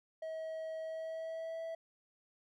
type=tone with pitch glide; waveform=triangle; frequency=640 to 655.3 Hz; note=D#5 to E5; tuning=+49 to -10 cents; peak=-37 dBFS; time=0.22-1.75 s; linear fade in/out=5 ms; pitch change=+41 cents; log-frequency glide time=0.8-1.63 s; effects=none